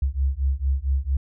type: beating tone pair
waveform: sine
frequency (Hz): 65.7 / 70.1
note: C2 / C#2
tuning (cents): +8 / +20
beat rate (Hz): 4.4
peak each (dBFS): -23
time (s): 0.02-1.17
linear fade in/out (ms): 5
effects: none